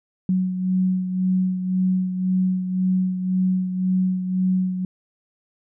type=beating tone pair; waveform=sine; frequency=185 / 186.9 Hz; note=F#3 / F#3; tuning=0 / +18 cents; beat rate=1.9 Hz; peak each=-19 / -27 dBFS; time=0.29-4.85 s; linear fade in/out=2 ms; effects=none